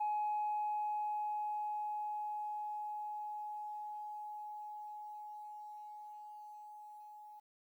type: tone with level ramp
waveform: sine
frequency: 842 Hz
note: G#5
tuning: 24 cents sharp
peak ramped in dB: -31 to -51 dBFS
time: 0-7.4 s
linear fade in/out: 10 ms
effects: tanh soft clip ceiling -30 dBFS + 12-bit